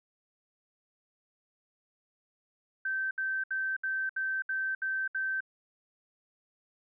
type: tone bursts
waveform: sine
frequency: 1551 Hz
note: G6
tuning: 19 cents flat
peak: -29 dBFS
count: 8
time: 2.85-5.406 s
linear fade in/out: 5 ms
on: 260 ms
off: 68 ms
effects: none